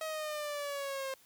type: exponential sweep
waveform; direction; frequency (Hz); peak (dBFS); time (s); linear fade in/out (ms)
sawtooth; down; 637 to 530; -32; 0.01-1.14; 2
effects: white hiss -63 dBFS RMS until 1.25 s